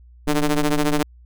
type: ring-modulated tone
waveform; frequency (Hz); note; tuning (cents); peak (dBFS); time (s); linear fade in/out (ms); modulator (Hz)
sawtooth; 150; D3; +37; -10; 0.27-1.03; 5; 143
effects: added 60 Hz sine -44 dBFS peak until 1.25 s